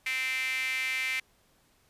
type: tone with high-pass filter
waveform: sawtooth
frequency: 260 Hz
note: C4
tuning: 11 cents flat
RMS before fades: -31 dBFS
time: 0.06-1.2 s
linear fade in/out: 5 ms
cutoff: 2200 Hz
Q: 9.7
effects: pink hiss -66 dBFS RMS until 1.89 s + resampled to 32000 Hz